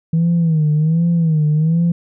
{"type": "tone with vibrato", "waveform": "sine", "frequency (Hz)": 160.5, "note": "E3", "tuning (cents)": -46, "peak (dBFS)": -10, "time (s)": [0.13, 1.92], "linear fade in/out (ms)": 5, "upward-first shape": "sine", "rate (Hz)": 1.3, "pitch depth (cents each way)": 110, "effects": ["tanh soft clip ceiling -9 dBFS"]}